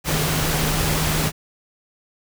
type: tone in noise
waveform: sine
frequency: 155.56 Hz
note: D#3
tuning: in tune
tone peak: -24 dBFS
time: 0.04-1.32 s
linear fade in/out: 50 ms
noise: pink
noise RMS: -22 dBFS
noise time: 0.04-1.32 s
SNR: -5 dB
effects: none